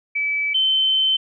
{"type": "tone pair in turn", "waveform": "sine", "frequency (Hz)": [2300, 3079], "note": ["D7", "G7"], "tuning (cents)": [-37, -32], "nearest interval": "perfect fourth", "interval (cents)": 505, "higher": "second", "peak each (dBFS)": [-19, -15], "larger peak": "second", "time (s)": [[0.15, 0.54], [0.54, 1.17]], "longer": "second", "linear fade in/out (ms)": 10, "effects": []}